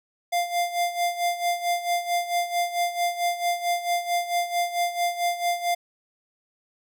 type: tone with tremolo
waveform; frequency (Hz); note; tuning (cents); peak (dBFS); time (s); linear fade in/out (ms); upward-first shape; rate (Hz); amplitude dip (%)
square; 698; F5; -1; -21; 0.32-5.75; 10; sine; 4.5; 75
effects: none